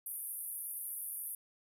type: band-pass noise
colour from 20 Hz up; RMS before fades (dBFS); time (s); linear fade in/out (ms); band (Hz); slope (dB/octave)
white; -42; 0.06-1.35; 2; 9500 to 14000; 96
effects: none